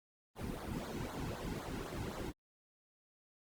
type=noise with flanger; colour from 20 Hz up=brown; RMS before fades=-42 dBFS; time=0.35-2.33 s; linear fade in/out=50 ms; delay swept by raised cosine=0.35 to 1.75 ms; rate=3.9 Hz; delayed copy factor=-0.95; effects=Opus 24 kbps